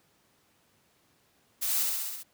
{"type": "noise with echo", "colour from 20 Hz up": "blue", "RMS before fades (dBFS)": -30, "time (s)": [1.61, 1.84], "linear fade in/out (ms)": 20, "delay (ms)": 66, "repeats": 6, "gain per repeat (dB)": -2, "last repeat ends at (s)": 2.236, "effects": ["pink hiss -67 dBFS RMS until 2.33 s", "high-pass 100 Hz 12 dB/octave"]}